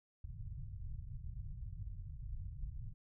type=low-pass noise; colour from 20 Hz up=pink; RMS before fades=-45 dBFS; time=0.24-2.94 s; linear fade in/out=5 ms; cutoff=140 Hz; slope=48 dB/octave; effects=none